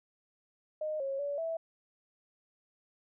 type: tone with pitch steps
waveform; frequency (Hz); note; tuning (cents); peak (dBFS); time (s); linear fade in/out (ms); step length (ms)
sine; 616 / 545 / 572 / 656; D#5 / C#5 / D5 / E5; -17 / -29 / -46 / -9; -32; 0.81-1.57; 5; 190
effects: none